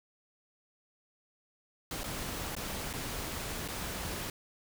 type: noise with dropouts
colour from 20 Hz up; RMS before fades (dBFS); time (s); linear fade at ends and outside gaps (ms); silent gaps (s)
pink; -38; 1.91-4.3; 2; 2.034-2.04 / 2.552-2.565 / 2.93-2.936 / 3.679-3.685
effects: none